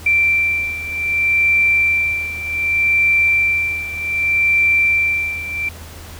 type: beating tone pair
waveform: sine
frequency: 2349 / 2349.65 Hz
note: D7 / D7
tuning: 0 / 0 cents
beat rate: 0.65 Hz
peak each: -15 / -19 dBFS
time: 0.06-5.69 s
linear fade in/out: 5 ms
effects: added 81 Hz sine -34 dBFS peak until 6.19 s + pink hiss -38 dBFS RMS until 6.19 s